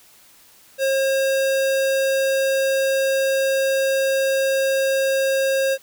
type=tone; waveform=square; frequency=538 Hz; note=C5; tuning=48 cents sharp; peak=-18 dBFS; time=0.78-5.78 s; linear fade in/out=50 ms; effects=white hiss -51 dBFS RMS until 5.82 s

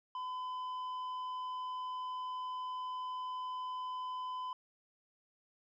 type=tone with tanh clipping; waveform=triangle; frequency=1011 Hz; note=B5; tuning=40 cents sharp; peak=-39 dBFS; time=0.15-4.53 s; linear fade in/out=2 ms; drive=10 dB; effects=none

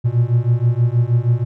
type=beating tone pair; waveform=triangle; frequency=116.54 / 122.84 Hz; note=A#2 / B2; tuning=0 / -9 cents; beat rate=6.3 Hz; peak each=-14 dBFS; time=0.04-1.45 s; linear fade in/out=20 ms; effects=none

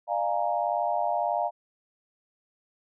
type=chord; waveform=sine; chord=Bb dominant seventh; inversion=first; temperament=equal with one note detuned; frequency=600 / 698.5 / 830.6 / 932.3 Hz; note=D5 / F5 / Ab5 / Bb5; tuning=+37 / 0 / 0 / 0 cents; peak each=-31 / -27 / -31 / -32 dBFS; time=0.07-1.51 s; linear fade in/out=50 ms; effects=none

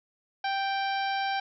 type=harmonic tone; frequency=784 Hz; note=G5; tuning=in tune; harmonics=1 / 2 / 3 / 4 / 5 / 6 / 7; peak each=-28 / -34 / -38 / -40 / -42 / -44 / -45 dBFS; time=0.44-1.4 s; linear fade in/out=5 ms; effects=none

